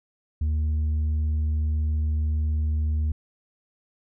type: tone with tanh clipping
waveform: sine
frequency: 76.8 Hz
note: D#2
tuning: 22 cents flat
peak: -22 dBFS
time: 0.41-3.12 s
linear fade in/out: 5 ms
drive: 3 dB
effects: none